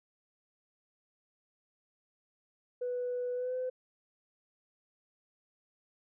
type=tone with pitch glide; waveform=sine; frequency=493.7 to 508.8 Hz; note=B4 to C5; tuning=-1 to -48 cents; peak=-31 dBFS; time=2.81-3.7 s; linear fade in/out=10 ms; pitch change=+53 cents; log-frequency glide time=3.34-3.55 s; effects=tanh soft clip ceiling -28 dBFS